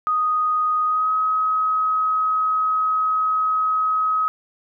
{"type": "tone with pitch glide", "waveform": "sine", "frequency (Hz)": [1244.5, 1270.6], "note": ["D#6", "D#6"], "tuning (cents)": [0, 36], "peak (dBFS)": -17, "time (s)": [0.07, 4.28], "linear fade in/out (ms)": 0, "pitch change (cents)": 36, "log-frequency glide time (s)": [0.86, 1.11], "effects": []}